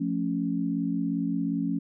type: chord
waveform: sine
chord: F augmented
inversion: none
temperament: equal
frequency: 174.61 / 220 / 277.2 Hz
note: F3 / A3 / C#4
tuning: 0 / 0 / 0 cents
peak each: -30 / -31 / -28 dBFS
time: 0-1.79 s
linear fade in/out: 10 ms
effects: none